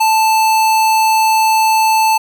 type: tone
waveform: square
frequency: 880 Hz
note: A5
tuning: in tune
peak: -10 dBFS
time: 0-2.18 s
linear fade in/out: 10 ms
effects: none